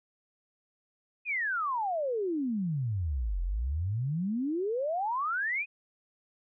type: exponential two-way sweep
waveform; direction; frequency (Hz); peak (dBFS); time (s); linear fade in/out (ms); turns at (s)
sine; down then up; 2550 to 41.53 to 2550; -28; 1.25-5.66; 50; 3.42
effects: none